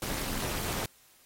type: noise with amplitude modulation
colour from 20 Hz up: pink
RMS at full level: -30 dBFS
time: 0.02-0.86 s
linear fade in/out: 2 ms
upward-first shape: sine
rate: 236 Hz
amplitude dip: 90%
effects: white hiss -61 dBFS RMS until 1.25 s + AAC 48 kbps